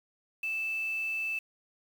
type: tone with quantisation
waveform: sine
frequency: 2637 Hz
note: E7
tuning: in tune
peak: -30 dBFS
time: 0.43-1.39 s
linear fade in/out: 5 ms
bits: 8
effects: none